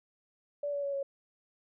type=tone with pitch steps; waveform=sine; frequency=578 / 569.7 / 561.5 / 553.5 Hz; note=D5 / C#5 / C#5 / C#5; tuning=-28 / +47 / +22 / -3 cents; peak=-31 dBFS; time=0.63-1.03 s; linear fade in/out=5 ms; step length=100 ms; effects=none